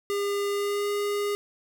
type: tone with pitch glide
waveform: square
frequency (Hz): 404 to 409.4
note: G#4 to G#4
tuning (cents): -48 to -25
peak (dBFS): -26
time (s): 0.1-1.35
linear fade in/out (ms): 0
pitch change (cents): +23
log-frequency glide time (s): 0.48-0.9
effects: 10-bit